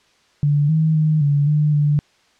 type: tone with pitch steps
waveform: sine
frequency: 145.7 / 158.2 / 155 / 143.8 / 150 / 147.1 Hz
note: D3 / D#3 / D#3 / D3 / D3 / D3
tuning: -13 / +29 / -6 / -36 / +37 / +3 cents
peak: -13 dBFS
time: 0.43-1.99 s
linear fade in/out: 0 ms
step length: 260 ms
effects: white hiss -57 dBFS RMS until 2.39 s + low-pass 5000 Hz 12 dB/octave